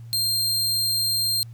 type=tone; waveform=sawtooth; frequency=4186 Hz; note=C8; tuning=in tune; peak=-18 dBFS; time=0.13-1.43 s; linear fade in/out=0 ms; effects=added 116 Hz sine -37 dBFS peak until 1.53 s + pink hiss -61 dBFS RMS until 1.53 s